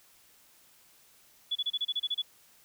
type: tone bursts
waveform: sine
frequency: 3420 Hz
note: A7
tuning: 50 cents flat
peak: -27 dBFS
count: 10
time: 1.51-2.221 s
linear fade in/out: 10 ms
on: 45 ms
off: 29 ms
effects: white hiss -61 dBFS RMS until 2.64 s